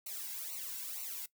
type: noise with flanger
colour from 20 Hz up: blue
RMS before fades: -42 dBFS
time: 0.06-1.26 s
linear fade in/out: 5 ms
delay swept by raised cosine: 0.59 to 1.69 ms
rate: 2.1 Hz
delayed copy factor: -1
effects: noise-tail reverb RT60 0.1 s tail -19 dB re dry